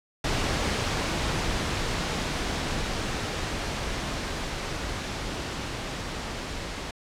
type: noise with level ramp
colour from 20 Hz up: pink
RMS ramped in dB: -26 to -34 dBFS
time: 0.24-6.91 s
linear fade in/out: 5 ms
effects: low-pass 6000 Hz 12 dB/octave